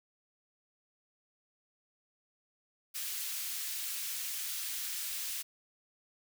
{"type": "high-pass noise", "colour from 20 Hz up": "white", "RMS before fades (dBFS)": -38, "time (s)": [2.94, 5.43], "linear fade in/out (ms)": 20, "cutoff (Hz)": 2100, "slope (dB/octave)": 12, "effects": []}